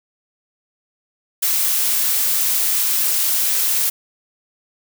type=noise; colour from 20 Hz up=blue; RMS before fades=-18 dBFS; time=1.42-3.9 s; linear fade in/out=10 ms; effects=none